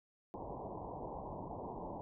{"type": "low-pass noise", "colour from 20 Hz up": "white", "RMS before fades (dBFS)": -45, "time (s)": [0.34, 2.01], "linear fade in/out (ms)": 0, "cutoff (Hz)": 1000, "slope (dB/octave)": 96, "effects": []}